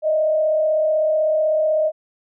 sine tone with frequency modulation, 622.3 Hz, D#5, in tune, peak -15 dBFS, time 0.02-1.92 s, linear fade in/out 50 ms, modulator 36 Hz, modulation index 0.46, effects none

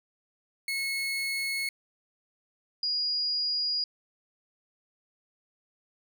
30% pulse / sine tone pair in turn, 2185 / 4875 Hz, C#7 / D#8, -26 / -36 cents, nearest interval octave + major second, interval 1390 cents, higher second, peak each -26 dBFS, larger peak neither, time 0.68-1.69 / 2.83-3.84 s, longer neither, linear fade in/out 2 ms, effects none

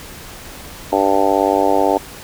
harmonic tone, 98.2 Hz, G2, 4 cents sharp, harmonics 3 / 4 / 5 / 6 / 7 / 8 / 9, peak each -20 / -20 / -20 / -20 / -20 / -20 / -20 dBFS, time 0.92-1.98 s, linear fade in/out 5 ms, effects pink hiss -35 dBFS RMS until 2.23 s

